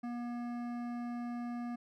triangle tone with hard clipping, 240 Hz, B3, 49 cents flat, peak -39 dBFS, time 0.03-1.76 s, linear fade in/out 10 ms, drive 17 dB, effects none

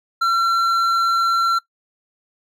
sine tone with hard clipping, 1358 Hz, F6, 49 cents flat, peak -16 dBFS, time 0.21-1.59 s, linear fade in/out 10 ms, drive 6 dB, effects noise-tail reverb RT60 0.1 s tail -19 dB re dry

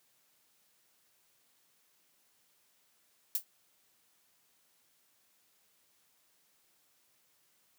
violet noise with exponential decay, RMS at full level -26 dBFS, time 3.35-3.44 s, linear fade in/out 2 ms, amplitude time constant 19 ms, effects white hiss -71 dBFS RMS until 7.78 s + high-pass 100 Hz 12 dB/octave

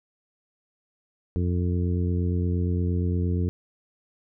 harmonic tone, 88.6 Hz, F2, 25 cents sharp, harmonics 1 / 2 / 3 / 4 / 5, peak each -23 / -29 / -33 / -35 / -37 dBFS, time 1.36-3.49 s, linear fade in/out 0 ms, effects none

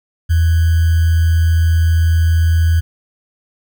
sine tone with sample-and-hold, 82.41 Hz, E2, in tune, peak -9 dBFS, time 0.29-2.81 s, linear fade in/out 20 ms, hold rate 1575 Hz, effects none

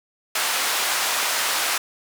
pink band-pass noise, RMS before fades -23 dBFS, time 0.35-1.78 s, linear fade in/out 5 ms, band 910 to 14000 Hz, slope 12 dB/octave, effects none

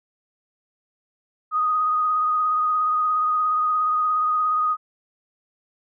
sine tone with vibrato, 1244.5 Hz, D#6, in tune, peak -18 dBFS, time 1.51-4.77 s, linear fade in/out 50 ms, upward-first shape sine, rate 17 Hz, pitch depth 22 cents each way, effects none

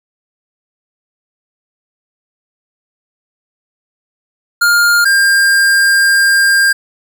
square tone pair in turn, 1409 / 1601.6 Hz, F6 / G6, +15 / +37 cents, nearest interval major second, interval 222 cents, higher second, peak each -8 dBFS, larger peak neither, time 4.61-5.05 / 5.05-6.73 s, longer second, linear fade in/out 10 ms, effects 8-bit

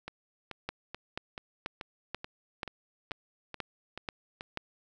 two click trains, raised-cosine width 0.3 ms, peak -18 / -23 dBFS, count 9 / 11, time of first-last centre 0.69-4.573 / 0.08-4.409 s, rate 2.06 / 2.31 Hz, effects none

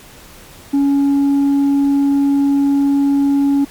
triangle tone with tanh clipping, 280 Hz, C#4, 18 cents sharp, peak -11 dBFS, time 0.73-3.65 s, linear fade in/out 10 ms, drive 7 dB, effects pink hiss -40 dBFS RMS until 3.7 s + MP3 96 kbps

